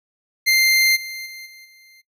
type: tone with level steps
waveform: 25% pulse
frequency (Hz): 2093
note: C7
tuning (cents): 0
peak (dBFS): -10 / -26 / -31 / -38 / -44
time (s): 0.46-2.02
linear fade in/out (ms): 20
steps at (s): 0.95 / 1.25 / 1.45 / 1.64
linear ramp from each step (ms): 20
effects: noise-tail reverb RT60 0.1 s tail -18 dB re dry